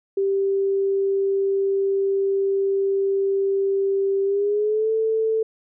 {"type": "tone with pitch glide", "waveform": "sine", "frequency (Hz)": [392, 442.6], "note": ["G4", "A4"], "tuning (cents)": [0, 10], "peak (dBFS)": -18, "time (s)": [0.17, 5.43], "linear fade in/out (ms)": 5, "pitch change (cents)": 210, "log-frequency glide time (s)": [4.24, 4.91], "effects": []}